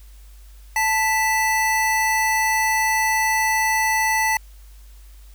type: tone pair together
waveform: square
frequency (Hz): 880 / 1975.5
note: A5 / B6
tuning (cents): 0 / 0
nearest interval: octave + major second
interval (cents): 1400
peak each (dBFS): -21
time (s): 0.76-4.37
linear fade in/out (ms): 2
effects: added 50 Hz sine -41 dBFS peak until 5.34 s + white hiss -55 dBFS RMS until 5.34 s